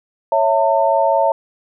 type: chord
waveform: sine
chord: A major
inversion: first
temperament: equal with one note detuned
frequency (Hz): 554.4 / 659.3 / 902.7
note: C#5 / E5 / A5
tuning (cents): 0 / 0 / +44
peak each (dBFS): -17 / -16 / -16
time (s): 0.32-1.32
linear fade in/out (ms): 2
effects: none